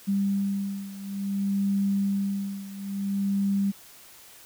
sine beating tone pair, 197.9 / 198.47 Hz, G3 / G3, +17 / +22 cents, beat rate 0.57 Hz, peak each -26 / -29 dBFS, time 0.07-3.72 s, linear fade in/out 20 ms, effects white hiss -50 dBFS RMS until 4.45 s

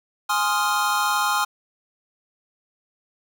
square chord, F minor seventh, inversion first, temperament equal, 830.6 / 1046.5 / 1244.5 / 1396.9 Hz, Ab5 / C6 / Eb6 / F6, 0 / 0 / 0 / 0 cents, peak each -26 dBFS, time 0.29-1.45 s, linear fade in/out 10 ms, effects none

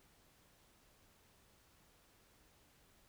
silence, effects pink hiss -69 dBFS RMS until 3.08 s

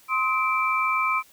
sine tone cluster, 1044 / 1271 / 2339 Hz, C6 / D#6 / D7, -4 / +36 / -8 cents, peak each -25 dBFS, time 0.08-1.23 s, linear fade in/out 50 ms, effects white hiss -55 dBFS RMS until 1.32 s

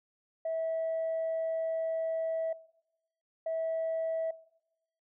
sine tone bursts at uneven times, 650 Hz, E5, 24 cents flat, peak -29 dBFS, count 2, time 0.45-2.53 / 3.46-4.31 s, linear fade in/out 5 ms, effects noise-tail reverb RT60 0.9 s tail -21 dB re dry + tanh soft clip ceiling -27 dBFS

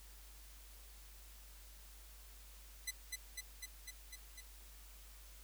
10% pulse tone with echo, 2016 Hz, B6, 35 cents sharp, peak -29 dBFS, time 2.87-2.91 s, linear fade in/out 10 ms, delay 250 ms, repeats 6, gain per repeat -2 dB, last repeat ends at 4.41 s, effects added 50 Hz sine -56 dBFS peak until 5.43 s + white hiss -61 dBFS RMS until 5.43 s

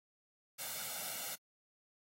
white noise with comb filter, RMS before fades -42 dBFS, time 0.58-1.36 s, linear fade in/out 20 ms, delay 1.4 ms, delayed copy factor +0.75, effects high-pass 150 Hz 12 dB/octave + AAC 48 kbps

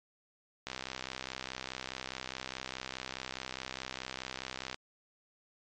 click train, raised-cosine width 0.2 ms, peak -20 dBFS, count 265, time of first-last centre 0.67-4.744 s, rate 64.8 Hz, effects low-pass 7000 Hz 12 dB/octave + MP3 48 kbps

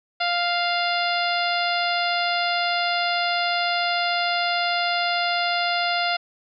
harmonic tone, 698.5 Hz, F5, in tune, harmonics 1 / 2 / 3 / 4 / 5 / 6 / 7, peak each -24 / -27 / -29 / -30 / -31 / -32 / -32 dBFS, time 0.2-6.17 s, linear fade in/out 10 ms, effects none

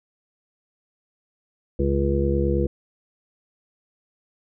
harmonic tone, 69.3 Hz, C#2, in tune, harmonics 1 / 2 / 3 / 5 / 6 / 7, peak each -23 / -27 / -27 / -25 / -32 / -26 dBFS, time 1.79-2.67 s, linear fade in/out 5 ms, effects none

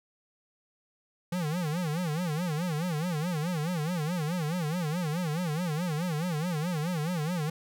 square tone with vibrato, 164.81 Hz, E3, in tune, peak -29 dBFS, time 1.32-7.5 s, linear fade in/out 5 ms, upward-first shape sine, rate 4.7 Hz, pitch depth 190 cents each way, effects none

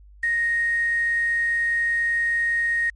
sine tone with quantisation, 1865 Hz, A#6, in tune, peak -19 dBFS, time 0.23-2.9 s, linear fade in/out 5 ms, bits 7, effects added 50 Hz sine -45 dBFS peak until 2.95 s + MP3 48 kbps

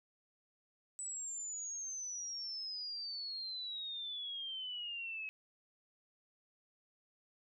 sine exponential sweep, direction down, 7990 to 2554 Hz, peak -40 dBFS, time 0.99-5.29 s, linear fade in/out 0 ms, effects none

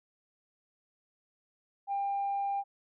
sine tone, 797 Hz, G5, 28 cents sharp, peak -28 dBFS, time 1.87-2.64 s, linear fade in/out 50 ms, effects tanh soft clip ceiling -26 dBFS

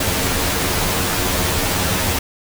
pink noise with comb filter, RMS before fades -19 dBFS, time 0-2.19 s, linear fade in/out 5 ms, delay 11 ms, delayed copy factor +0.7, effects none

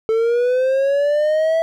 triangle linear sweep, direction up, 440 to 659.3 Hz, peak -12 dBFS, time 0.09-1.62 s, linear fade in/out 0 ms, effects none

